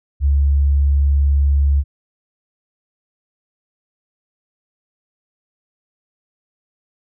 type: tone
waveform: sine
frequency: 70.4 Hz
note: C#2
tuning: 27 cents sharp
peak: -11 dBFS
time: 0.2-1.84 s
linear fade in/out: 50 ms
effects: none